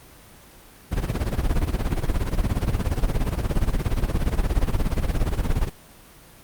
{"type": "noise with tremolo", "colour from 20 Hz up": "brown", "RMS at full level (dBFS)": -19, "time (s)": [0.91, 5.7], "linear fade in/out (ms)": 20, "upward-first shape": "sine", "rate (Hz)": 17, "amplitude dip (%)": 80, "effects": ["pink hiss -48 dBFS RMS until 6.43 s", "Opus 32 kbps"]}